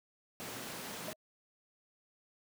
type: high-pass noise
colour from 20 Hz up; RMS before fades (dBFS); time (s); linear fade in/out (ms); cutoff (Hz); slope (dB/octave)
pink; -44; 0.4-1.13; 0; 170; 12
type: tone with exponential decay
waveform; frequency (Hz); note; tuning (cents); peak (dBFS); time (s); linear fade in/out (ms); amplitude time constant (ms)
sine; 627; D#5; +13; -36; 1.08-1.16; 5; 16
effects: none